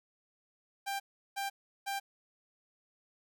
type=tone bursts; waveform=sawtooth; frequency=791 Hz; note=G5; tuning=15 cents sharp; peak=-30 dBFS; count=3; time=0.86-2 s; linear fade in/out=20 ms; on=140 ms; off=360 ms; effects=none